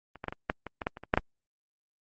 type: clicks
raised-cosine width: 0.5 ms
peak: -30 / -21 / -16 / -22 / -11 / -22 / -18 / -13 / -26 / -27 / -6 / -7 dBFS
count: 12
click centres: 0.157 / 0.241 / 0.283 / 0.325 / 0.499 / 0.667 / 0.818 / 0.869 / 0.971 / 1.036 / 1.139 / 1.175 s
effects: Opus 24 kbps